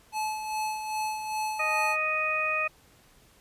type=tone with tremolo; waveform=square; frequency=862 Hz; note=A5; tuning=36 cents flat; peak=-28 dBFS; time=0.12-1.97 s; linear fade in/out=50 ms; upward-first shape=sine; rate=2.5 Hz; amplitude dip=50%
type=harmonic tone; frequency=622.3 Hz; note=D#5; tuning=in tune; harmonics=1 / 2 / 3 / 4; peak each=-34 / -31 / -36 / -27 dBFS; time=1.59-2.68 s; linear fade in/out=10 ms
effects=pink hiss -59 dBFS RMS until 3.4 s + resampled to 32000 Hz